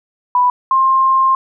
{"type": "tone pair in turn", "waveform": "sine", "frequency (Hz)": [989, 1059.1], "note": ["B5", "C6"], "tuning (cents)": [2, 21], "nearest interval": "minor second", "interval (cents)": 119, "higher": "second", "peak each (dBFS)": [-9, -9], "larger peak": "neither", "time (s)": [[0.35, 0.5], [0.71, 1.35]], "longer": "second", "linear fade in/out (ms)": 2, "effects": []}